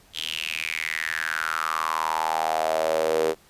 sawtooth tone with high-pass filter sweep, 79.8 Hz, D#2, 44 cents sharp, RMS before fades -26 dBFS, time 0.13-3.35 s, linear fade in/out 50 ms, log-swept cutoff 3300 to 430 Hz, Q 6.4, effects pink hiss -56 dBFS RMS until 3.49 s + resampled to 32000 Hz

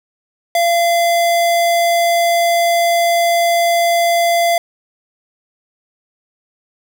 square tone, 684 Hz, F5, 36 cents flat, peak -12 dBFS, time 0.55-4.58 s, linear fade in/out 2 ms, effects none

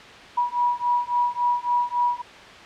sine beating tone pair, 968 / 971.6 Hz, B5 / B5, -35 / -29 cents, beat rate 3.6 Hz, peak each -23 dBFS, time 0.37-2.22 s, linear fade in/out 10 ms, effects white hiss -42 dBFS RMS until 2.65 s + low-pass 3000 Hz 12 dB/octave

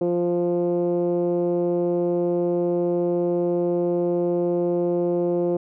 10% pulse tone with low-pass filter, 174.61 Hz, F3, in tune, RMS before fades -22 dBFS, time 0.01-5.57 s, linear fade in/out 5 ms, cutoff 430 Hz, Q 4.5, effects none

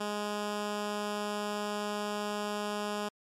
10% pulse tone, 207.7 Hz, G#3, in tune, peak -24 dBFS, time 0-3.09 s, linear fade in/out 10 ms, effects low-pass 10000 Hz 12 dB/octave + MP3 96 kbps

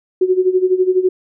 sine tone with tremolo, 370 Hz, F#4, in tune, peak -8 dBFS, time 0.21-1.09 s, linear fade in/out 5 ms, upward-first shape sine, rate 12 Hz, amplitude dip 80%, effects none

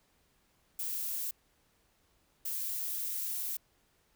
violet noise bursts at uneven times, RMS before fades -36 dBFS, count 2, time 0.79-1.31 / 2.45-3.57 s, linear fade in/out 5 ms, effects pink hiss -71 dBFS RMS until 4.15 s

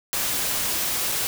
white noise with dropouts, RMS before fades -25 dBFS, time 0.13-1.27 s, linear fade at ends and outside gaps 0 ms, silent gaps 1.117-1.121 s, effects none

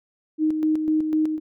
sine tone with tremolo, 311.1 Hz, D#4, in tune, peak -17 dBFS, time 0.38-1.4 s, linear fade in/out 50 ms, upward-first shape square, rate 4 Hz, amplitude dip 45%, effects none

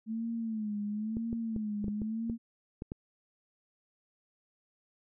sine tone with vibrato, 218.1 Hz, A3, 15 cents flat, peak -32 dBFS, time 0.06-2.38 s, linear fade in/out 50 ms, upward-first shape sine, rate 0.99 Hz, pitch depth 98 cents each way
clicks, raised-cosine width 3 ms, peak -25 dBFS, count 9, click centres 1.169 / 1.329 / 1.563 / 1.843 / 1.882 / 2.018 / 2.298 / 2.821 / 2.919 s
effects none

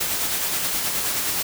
white noise with tremolo, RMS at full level -23 dBFS, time 0-1.43 s, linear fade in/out 10 ms, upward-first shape sine, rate 9.5 Hz, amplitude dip 30%, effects none

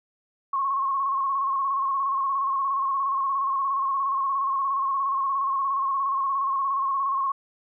sine tone with vibrato, 1088 Hz, C#6, 33 cents flat, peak -22 dBFS, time 0.53-7.32 s, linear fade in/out 5 ms, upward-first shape square, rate 17 Hz, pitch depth 40 cents each way, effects none

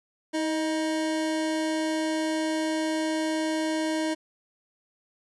square tone pair together, 317.1 / 622.3 Hz, D#4 / D#5, +33 / 0 cents, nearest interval octave, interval 1167 cents, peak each -27 / -32 dBFS, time 0.33-4.15 s, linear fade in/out 20 ms, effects resampled to 24000 Hz + 10-bit

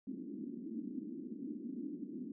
white band-pass noise, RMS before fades -44 dBFS, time 0.07-2.32 s, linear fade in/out 2 ms, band 210 to 310 Hz, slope 48 dB/octave, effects none

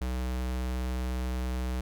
square tone, 62.9 Hz, B1, 32 cents sharp, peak -30 dBFS, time 0.01-1.81 s, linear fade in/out 5 ms, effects none

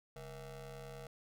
25% pulse ring-modulated tone, 170 Hz, F3, 46 cents flat, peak -40 dBFS, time 0.16-1.07 s, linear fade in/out 2 ms, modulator 305 Hz, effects none

